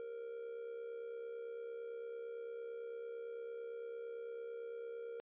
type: tone with amplitude modulation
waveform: triangle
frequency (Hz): 466.2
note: A#4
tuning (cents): 0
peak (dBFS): -39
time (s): 0-5.2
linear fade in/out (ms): 0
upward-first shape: sine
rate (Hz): 68.9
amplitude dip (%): 55
effects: resampled to 8000 Hz

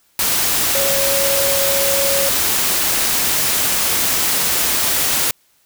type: tone in noise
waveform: sine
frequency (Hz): 553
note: C#5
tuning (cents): -4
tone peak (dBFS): -19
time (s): 0.75-2.29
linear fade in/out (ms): 2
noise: white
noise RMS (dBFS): -17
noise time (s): 0.19-5.31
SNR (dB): -5
effects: white hiss -58 dBFS RMS until 5.65 s

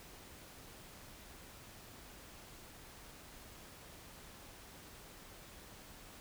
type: silence
effects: pink hiss -55 dBFS RMS until 6.2 s

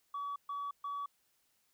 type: tone bursts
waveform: sine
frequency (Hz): 1138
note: C#6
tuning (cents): +45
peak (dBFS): -35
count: 3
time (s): 0.14-1.06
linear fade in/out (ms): 5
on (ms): 220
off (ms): 130
effects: tanh soft clip ceiling -34 dBFS + white hiss -75 dBFS RMS until 1.73 s

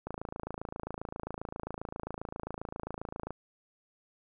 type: click train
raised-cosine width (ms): 1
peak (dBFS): -23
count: 90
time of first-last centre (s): 0.07-3.306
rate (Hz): 27.5
effects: none

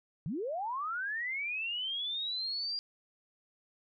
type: linear sweep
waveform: sine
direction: up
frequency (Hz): 129.5 to 4818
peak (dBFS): -33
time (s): 0.26-2.79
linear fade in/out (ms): 0
effects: none

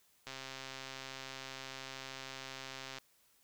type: click train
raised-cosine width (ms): 0.2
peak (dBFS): -27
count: 362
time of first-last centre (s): 0.27-2.984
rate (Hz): 133
effects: white hiss -70 dBFS RMS until 3.43 s

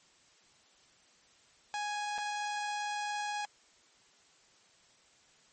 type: tone with dropouts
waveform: sawtooth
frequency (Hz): 830.6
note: G#5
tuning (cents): 0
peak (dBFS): -30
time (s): 1.74-3.45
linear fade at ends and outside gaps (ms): 0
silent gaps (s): 2.18-2.184
effects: white hiss -64 dBFS RMS until 5.52 s + MP3 32 kbps

